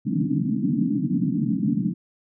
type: band-pass noise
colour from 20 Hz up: white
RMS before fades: -23 dBFS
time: 0.05-1.94 s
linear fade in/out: 20 ms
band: 130 to 300 Hz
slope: 96 dB/octave
effects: none